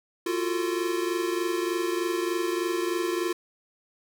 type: tone cluster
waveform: square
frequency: 345.2 / 368.5 / 447.3 Hz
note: F4 / F#4 / A4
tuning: -20 / -7 / +28 cents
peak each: -28 / -32 / -35 dBFS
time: 0.26-3.33 s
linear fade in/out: 5 ms
effects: none